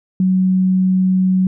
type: tone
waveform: sine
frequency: 186.4 Hz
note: F#3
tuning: 13 cents sharp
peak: -11 dBFS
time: 0.2-1.47 s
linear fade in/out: 2 ms
effects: none